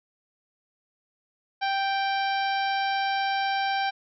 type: harmonic tone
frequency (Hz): 784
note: G5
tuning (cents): 0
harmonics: 1 / 2 / 3 / 4 / 5 / 6 / 7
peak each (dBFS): -25 / -31 / -35 / -37 / -39 / -41 / -42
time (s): 1.61-3.91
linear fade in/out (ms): 20
effects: none